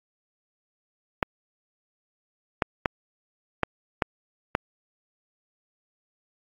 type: clicks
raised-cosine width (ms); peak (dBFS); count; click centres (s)
0.5; -6; 6; 1.228 / 2.622 / 2.858 / 3.633 / 4.022 / 4.551
effects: AAC 32 kbps